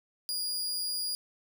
sawtooth tone, 4859 Hz, D#8, 42 cents flat, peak -28 dBFS, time 0.29-1.15 s, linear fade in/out 0 ms, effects none

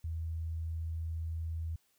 sine tone, 81.4 Hz, E2, 21 cents flat, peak -34 dBFS, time 0.04-1.76 s, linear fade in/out 5 ms, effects white hiss -73 dBFS RMS until 1.98 s

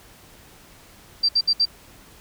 sine tone bursts, 4699 Hz, D8, in tune, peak -15 dBFS, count 4, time 1.23-1.655 s, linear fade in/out 10 ms, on 59 ms, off 63 ms, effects pink hiss -49 dBFS RMS until 2.2 s

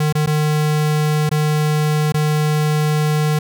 square tone with dropouts, 151.9 Hz, D#3, 41 cents flat, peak -15 dBFS, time 0-3.39 s, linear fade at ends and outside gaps 5 ms, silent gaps 0.126-0.151 / 0.262-0.272 / 1.293-1.313 / 2.122-2.142 s, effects none

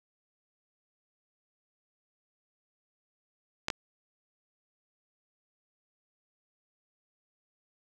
clicks, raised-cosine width 0.2 ms, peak -12 dBFS, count 2, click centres 3.684 / 3.702 s, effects none

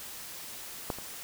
clicks, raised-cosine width 1 ms, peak -16 / -28 dBFS, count 2, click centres 0.902 / 0.986 s, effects white hiss -43 dBFS RMS until 1.23 s

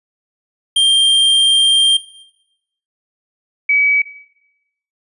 square / sine tone pair in turn, 3182 / 2278 Hz, G7 / C#7, +25 / +47 cents, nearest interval tritone, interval 578 cents, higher first, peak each -10 dBFS, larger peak neither, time 0.76-1.97 / 3.69-4.02 s, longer first, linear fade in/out 5 ms, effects noise-tail reverb RT60 0.9 s tail -17 dB re dry + resampled to 24000 Hz

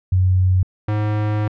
sine / square tone pair in turn, 92.5 / 105.84 Hz, F#2 / G#2, 0 / +33 cents, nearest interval major second, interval 233 cents, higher second, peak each -12 / -18 dBFS, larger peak first, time 0.12-0.63 / 0.88-1.48 s, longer second, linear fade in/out 5 ms, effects low-pass 2000 Hz 12 dB/octave

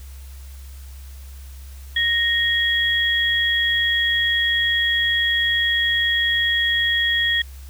sine tone pair together, 1864.7 / 3310 Hz, A#6 / G#7, 0 / -6 cents, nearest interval minor seventh, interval 994 cents, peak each -19 / -20 dBFS, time 1.96-7.42 s, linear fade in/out 5 ms, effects added 67 Hz sine -35 dBFS peak until 7.69 s + white hiss -49 dBFS RMS until 7.69 s

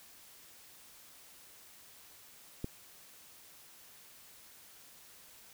click, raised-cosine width 3 ms, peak -23 dBFS, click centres 2.644 s, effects white hiss -57 dBFS RMS until 5.53 s

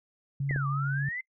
sine tone with vibrato, 138.59 Hz, C#3, in tune, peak -27 dBFS, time 0.4-1.09 s, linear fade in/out 5 ms, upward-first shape sine, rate 3.5 Hz, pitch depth 8 cents each way
sine exponential two-way sweep, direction down then up, 2100 to 1141 to 2081 Hz, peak -32 dBFS, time 0.49-1.21 s, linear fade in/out 5 ms, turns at 0.67 s
clicks, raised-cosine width 2 ms, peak -24 / -24 dBFS, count 2, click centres 0.51 / 0.561 s
effects noise-tail reverb RT60 0.1 s tail -25 dB re dry

